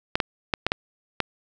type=clicks; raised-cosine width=0.3 ms; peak=-5 dBFS; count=6; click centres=0.155 / 0.202 / 0.538 / 0.666 / 0.719 / 1.203 s; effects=none